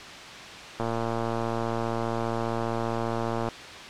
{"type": "click train", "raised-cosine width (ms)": 1, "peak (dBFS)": -15, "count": 310, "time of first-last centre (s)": [0.8, 3.487], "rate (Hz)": 115, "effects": ["white hiss -40 dBFS RMS until 3.89 s", "low-pass 4000 Hz 12 dB/octave"]}